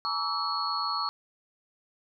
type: tone cluster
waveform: sine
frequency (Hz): 852 / 939 / 1140 / 1309 / 4347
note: G#5 / A#5 / C#6 / E6 / C#8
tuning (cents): +44 / +12 / +48 / -13 / -35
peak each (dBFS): -40 / -38 / -31 / -34 / -32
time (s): 0.05-1.09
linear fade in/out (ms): 0
effects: none